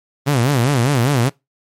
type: tone with vibrato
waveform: sawtooth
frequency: 130.4 Hz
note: C3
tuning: 5 cents flat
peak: -9 dBFS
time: 0.26-1.3 s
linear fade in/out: 20 ms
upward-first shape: sine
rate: 5 Hz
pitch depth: 210 cents each way
effects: noise-tail reverb RT60 0.2 s tail -23 dB re dry + MP3 64 kbps